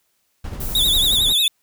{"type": "noise with tremolo", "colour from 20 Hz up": "brown", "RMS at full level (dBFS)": -25, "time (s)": [0.44, 1.33], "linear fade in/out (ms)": 5, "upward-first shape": "triangle", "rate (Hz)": 12, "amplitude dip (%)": 45}
{"type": "noise", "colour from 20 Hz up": "violet", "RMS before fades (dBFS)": -30, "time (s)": [0.6, 1.18], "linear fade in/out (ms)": 5}
{"type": "tone with vibrato", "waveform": "45% pulse", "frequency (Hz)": 3609, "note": "A7", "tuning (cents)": 43, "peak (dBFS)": -14, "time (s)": [0.75, 1.48], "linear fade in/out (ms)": 2, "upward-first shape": "triangle", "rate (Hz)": 11, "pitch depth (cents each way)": 130}
{"type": "tone with exponential growth", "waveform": "sine", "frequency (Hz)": 2573, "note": "E7", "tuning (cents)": -43, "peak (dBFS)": -22, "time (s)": [1.26, 1.47], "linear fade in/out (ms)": 1, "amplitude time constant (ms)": 45}
{"effects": ["white hiss -67 dBFS RMS until 1.62 s"]}